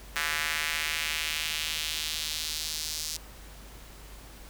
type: tone with high-pass filter sweep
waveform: square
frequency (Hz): 77.9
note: D#2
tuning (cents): +3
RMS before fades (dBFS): -32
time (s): 0.16-3.17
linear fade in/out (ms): 0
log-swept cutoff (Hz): 1700 to 5200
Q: 1.7
effects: added 50 Hz sine -47 dBFS peak until 4.49 s + pink hiss -50 dBFS RMS until 4.49 s